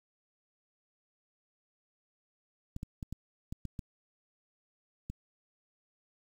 clicks, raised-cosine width 5 ms, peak -26 dBFS, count 8, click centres 2.764 / 2.831 / 3.028 / 3.126 / 3.525 / 3.653 / 3.792 / 5.1 s, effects 9-bit

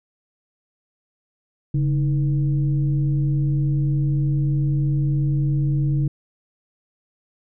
sine tone with frequency modulation, 141.4 Hz, C#3, 35 cents sharp, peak -17 dBFS, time 1.74-6.08 s, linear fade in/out 5 ms, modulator 173 Hz, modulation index 0.49, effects none

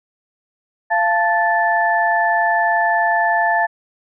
sine tone cluster, 689 / 878 / 1755 Hz, F5 / A5 / A6, -24 / -4 / -5 cents, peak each -18 dBFS, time 0.9-3.67 s, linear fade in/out 20 ms, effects none

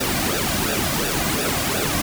pink noise with flanger, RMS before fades -22 dBFS, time 0-2.02 s, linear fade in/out 10 ms, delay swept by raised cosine 0.93 to 2.33 ms, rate 2.8 Hz, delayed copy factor -0.7, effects none

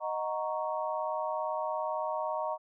sine chord, D# minor seventh, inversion none, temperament equal, 622.3 / 740 / 932.3 / 1108.7 Hz, D#5 / F#5 / A#5 / C#6, 0 / 0 / 0 / 0 cents, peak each -34 / -39 / -35 / -38 dBFS, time 0-2.58 s, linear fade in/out 50 ms, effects none

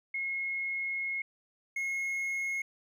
sine / triangle tone pair in turn, 2164 / 2164 Hz, C#7 / C#7, -42 / -42 cents, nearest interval unison, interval 0 cents, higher neither, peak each -31 / -29 dBFS, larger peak second, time 0.14-1.22 / 1.76-2.62 s, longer first, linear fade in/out 5 ms, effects none

